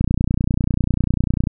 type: click train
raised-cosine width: 5 ms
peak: -5 dBFS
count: 45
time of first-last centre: 0.01-1.472 s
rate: 30.1 Hz
effects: none